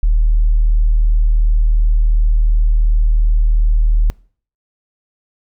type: tone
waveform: sine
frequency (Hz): 38.61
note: D#1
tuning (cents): -13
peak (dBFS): -8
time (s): 0.03-4.1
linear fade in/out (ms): 0
effects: noise-tail reverb RT60 0.5 s tail -25 dB re dry + tanh soft clip ceiling -4 dBFS